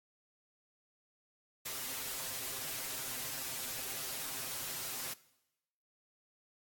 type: noise with comb filter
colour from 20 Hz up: white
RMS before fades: -40 dBFS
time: 1.65-5.14 s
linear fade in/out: 10 ms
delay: 7.6 ms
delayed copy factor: +0.9
effects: noise-tail reverb RT60 0.9 s tail -20 dB re dry + AAC 64 kbps